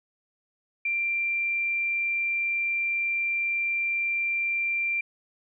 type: tone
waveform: sine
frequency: 2366 Hz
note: D7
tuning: 12 cents sharp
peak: -24 dBFS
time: 0.85-5.01 s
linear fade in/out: 5 ms
effects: none